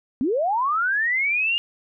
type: linear sweep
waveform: sine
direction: up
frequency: 230 to 2860 Hz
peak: -19 dBFS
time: 0.21-1.58 s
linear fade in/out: 0 ms
effects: none